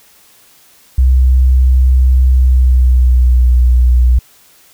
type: tone with pitch glide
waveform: sine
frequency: 64.1 to 61.38 Hz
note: C2 to B1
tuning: -35 to -10 cents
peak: -5 dBFS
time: 0.98-4.19 s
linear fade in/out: 5 ms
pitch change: -75 cents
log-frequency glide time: 2.3-3.5 s
effects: white hiss -46 dBFS RMS until 4.73 s